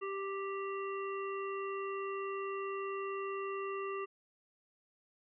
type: harmonic tone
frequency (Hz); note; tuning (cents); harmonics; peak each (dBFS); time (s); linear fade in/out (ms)
392.2; G4; +1; 1 / 3 / 5 / 7; -38 / -41 / -50 / -49; 0.01-4.06; 20
effects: none